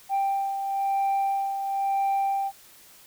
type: beating tone pair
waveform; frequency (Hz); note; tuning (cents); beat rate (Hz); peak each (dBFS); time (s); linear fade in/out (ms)
sine; 786 / 787; G5 / G5; +4 / +7; 1; -30 / -22; 0.09-2.52; 50
effects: tanh soft clip ceiling -20 dBFS + white hiss -52 dBFS RMS until 3.06 s